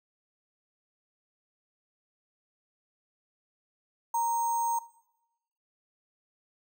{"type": "tone with sample-and-hold", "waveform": "sine", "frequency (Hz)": 932.3, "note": "A#5", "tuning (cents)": 0, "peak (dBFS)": -25, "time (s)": [4.14, 4.79], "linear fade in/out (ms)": 5, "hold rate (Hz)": 7350, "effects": ["noise-tail reverb RT60 0.9 s tail -19 dB re dry"]}